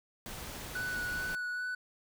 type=noise; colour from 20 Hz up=pink; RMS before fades=-43 dBFS; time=0.26-1.35 s; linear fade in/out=0 ms
type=tone with vibrato; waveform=triangle; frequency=1480 Hz; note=F#6; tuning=in tune; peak=-32 dBFS; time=0.75-1.75 s; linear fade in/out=5 ms; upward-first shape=sine; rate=2.4 Hz; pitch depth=14 cents each way
effects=none